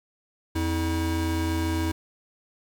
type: tone pair together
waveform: square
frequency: 85.2 / 321.7 Hz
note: F2 / E4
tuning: -42 / -42 cents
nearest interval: octave + major seventh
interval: 2300 cents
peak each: -27 / -28 dBFS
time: 0.55-1.92 s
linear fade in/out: 10 ms
effects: 10-bit